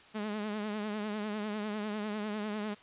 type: tone with vibrato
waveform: sawtooth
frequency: 210.9 Hz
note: G#3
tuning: 27 cents sharp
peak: -30 dBFS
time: 0.14-2.75 s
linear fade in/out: 20 ms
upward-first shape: triangle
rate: 10 Hz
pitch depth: 68 cents each way
effects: white hiss -56 dBFS RMS until 2.82 s + resampled to 8000 Hz